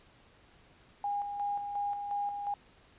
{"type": "tone with tremolo", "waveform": "sine", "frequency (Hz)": 814, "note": "G#5", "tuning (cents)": -35, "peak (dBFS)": -30, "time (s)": [1.04, 2.54], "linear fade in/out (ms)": 2, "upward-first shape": "square", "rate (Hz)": 2.8, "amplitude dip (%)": 45, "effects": ["pink hiss -61 dBFS RMS until 2.98 s", "resampled to 8000 Hz"]}